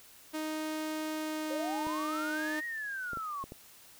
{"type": "tone with pitch glide", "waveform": "sawtooth", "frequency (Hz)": [311.1, 307.7], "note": ["D#4", "D#4"], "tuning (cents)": [0, -19], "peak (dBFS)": -30, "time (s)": [0.33, 2.61], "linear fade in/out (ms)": 20, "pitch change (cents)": -19, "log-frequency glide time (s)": [1.15, 2.02]}
{"type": "linear two-way sweep", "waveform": "sine", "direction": "up then down", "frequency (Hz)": [517, 1897, 1069], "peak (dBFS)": -35, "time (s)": [1.5, 3.44], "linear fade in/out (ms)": 10, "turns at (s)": 2.65}
{"type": "clicks", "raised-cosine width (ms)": 2, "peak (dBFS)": -30, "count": 5, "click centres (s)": [1.869, 3.133, 3.172, 3.44, 3.521]}
{"effects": ["white hiss -56 dBFS RMS until 3.99 s"]}